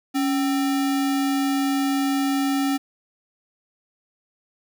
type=tone with sample-and-hold; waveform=sine; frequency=277.2 Hz; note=C#4; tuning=in tune; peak=-19 dBFS; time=0.14-2.78 s; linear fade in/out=20 ms; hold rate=1050 Hz; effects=none